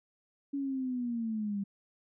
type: linear sweep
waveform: sine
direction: down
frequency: 282.7 to 196 Hz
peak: -31 dBFS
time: 0.53-1.64 s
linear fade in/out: 10 ms
effects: none